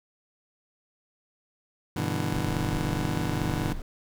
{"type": "chord", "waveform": "25% pulse", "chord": "E minor seventh", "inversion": "first", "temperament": "just", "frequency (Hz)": [98.89, 123.61, 148.33, 164.81], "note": ["G2", "B2", "D3", "E3"], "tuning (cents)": [16, 2, 18, 0], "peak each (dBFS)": -29, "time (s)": [1.96, 3.73], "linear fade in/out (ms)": 5}
{"type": "noise", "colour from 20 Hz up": "brown", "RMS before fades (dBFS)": -36, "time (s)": [2.32, 3.82], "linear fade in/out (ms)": 2}
{"effects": []}